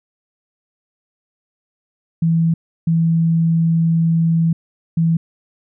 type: tone bursts at uneven times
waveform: sine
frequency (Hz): 164.81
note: E3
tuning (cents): 0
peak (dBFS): -12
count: 3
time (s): 2.22-2.54 / 2.87-4.53 / 4.97-5.17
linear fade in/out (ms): 5
effects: none